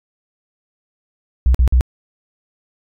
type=tone bursts; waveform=sine; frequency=62.3 Hz; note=B1; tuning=16 cents sharp; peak=-7 dBFS; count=3; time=1.46-1.809 s; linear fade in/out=0 ms; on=85 ms; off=47 ms; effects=tanh soft clip ceiling -6 dBFS